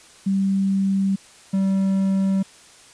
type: tone pair in turn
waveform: sine / triangle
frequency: 194.4 / 193.17 Hz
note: G3 / G3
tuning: -14 / -25 cents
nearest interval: unison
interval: 11 cents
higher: first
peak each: -17 / -15 dBFS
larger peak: second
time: 0.26-1.16 / 1.53-2.43 s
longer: neither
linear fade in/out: 10 ms
effects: white hiss -48 dBFS RMS until 2.93 s + resampled to 22050 Hz